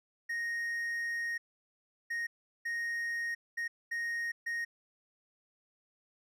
triangle tone bursts at uneven times, 1864.7 Hz, A#6, in tune, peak -31 dBFS, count 6, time 0.29-1.38 / 2.1-2.27 / 2.65-3.35 / 3.57-3.68 / 3.91-4.32 / 4.46-4.65 s, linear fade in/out 10 ms, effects none

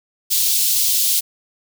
white high-pass noise, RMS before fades -17 dBFS, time 0.3-1.21 s, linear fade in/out 20 ms, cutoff 3300 Hz, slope 24 dB/octave, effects none

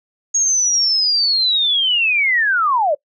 sine linear sweep, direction down, 6630 to 548 Hz, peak -13 dBFS, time 0.34-2.95 s, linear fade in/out 10 ms, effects noise-tail reverb RT60 0.1 s tail -23 dB re dry

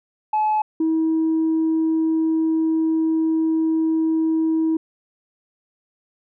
sine tone pair in turn, 857 / 321 Hz, A5 / E4, -46 / -46 cents, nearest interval octave + perfect fourth, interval 1700 cents, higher first, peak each -15 dBFS, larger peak neither, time 0.33-0.62 / 0.8-4.77 s, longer second, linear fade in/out 5 ms, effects tanh soft clip ceiling -14 dBFS

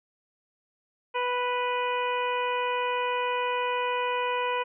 harmonic tone, 493.3 Hz, B4, 2 cents flat, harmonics 1 / 2 / 3 / 4 / 5 / 6, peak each -30 / -28 / -37 / -39 / -35 / -39 dBFS, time 1.14-4.64 s, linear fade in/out 20 ms, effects none

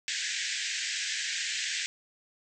pink band-pass noise, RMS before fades -33 dBFS, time 0.08-1.86 s, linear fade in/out 0 ms, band 1600 to 7900 Hz, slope 96 dB/octave, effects none

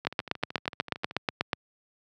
two click trains, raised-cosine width 0.3 ms, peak -9 / -23 dBFS, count 13 / 15, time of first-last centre 0.07-1.532 / 0.05-1.111 s, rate 8.21 / 13.2 Hz, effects high-pass 100 Hz 12 dB/octave

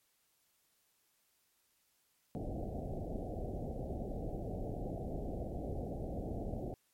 pink low-pass noise, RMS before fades -40 dBFS, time 2.35-6.74 s, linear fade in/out 0 ms, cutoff 760 Hz, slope 96 dB/octave, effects white hiss -75 dBFS RMS until 6.93 s + MP3 64 kbps

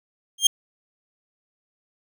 25% pulse tone with exponential growth, 3202 Hz, G7, 36 cents sharp, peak -5 dBFS, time 0.38-0.47 s, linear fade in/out 5 ms, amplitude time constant 19 ms, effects none

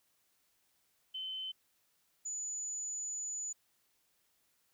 sine tone pair in turn, 3061 / 6940 Hz, G7 / A8, -42 / -25 cents, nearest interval octave + major second, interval 1417 cents, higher second, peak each -38 / -37 dBFS, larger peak second, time 1.14-1.52 / 2.25-3.53 s, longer second, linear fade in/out 10 ms, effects white hiss -75 dBFS RMS until 4.73 s

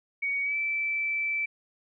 sine tone with pitch glide, 2244 to 2323 Hz, C#7 to D7, +21 to -20 cents, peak -26 dBFS, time 0.22-1.46 s, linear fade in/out 10 ms, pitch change +59 cents, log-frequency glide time 0.43-0.56 s, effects none

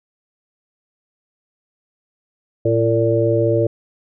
harmonic tone with a mistuned harmonic, 113.4 Hz, A#2, 47 cents flat, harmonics 1 / 3 / 4 / 5, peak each -19 / -19 / -19 / -19 dBFS, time 2.65-3.67 s, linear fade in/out 5 ms, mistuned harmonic 5, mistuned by +33 cents, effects none

